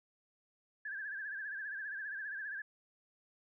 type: tone with vibrato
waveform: sine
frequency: 1645 Hz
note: G#6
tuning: 17 cents flat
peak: -39 dBFS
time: 0.85-2.62 s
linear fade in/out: 5 ms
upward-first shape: sine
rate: 15 Hz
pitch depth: 96 cents each way
effects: none